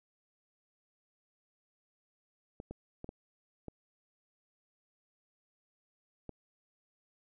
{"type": "clicks", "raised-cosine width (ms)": 2, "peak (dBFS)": -29, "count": 6, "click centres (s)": [2.601, 2.71, 3.044, 3.091, 3.683, 6.293], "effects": []}